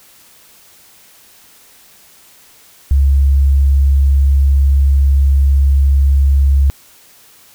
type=tone; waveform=sine; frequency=68.9 Hz; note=C#2; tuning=10 cents flat; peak=-7 dBFS; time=2.91-6.7 s; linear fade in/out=0 ms; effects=white hiss -45 dBFS RMS until 7.54 s